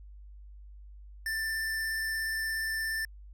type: tone with vibrato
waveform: square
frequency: 1777 Hz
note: A6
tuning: 17 cents sharp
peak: -31 dBFS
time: 1.26-3.05 s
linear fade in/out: 2 ms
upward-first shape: sine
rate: 17 Hz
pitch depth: 10 cents each way
effects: added 50 Hz sine -46 dBFS peak until 3.33 s